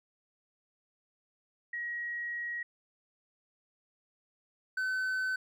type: tone pair in turn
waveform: sine / triangle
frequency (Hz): 1900 / 1519.7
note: A#6 / F#6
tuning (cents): +33 / +46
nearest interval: major third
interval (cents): 387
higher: first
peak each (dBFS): -34 / -28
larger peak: second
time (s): 1.73-2.63 / 4.77-5.36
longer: first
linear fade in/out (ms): 5
effects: none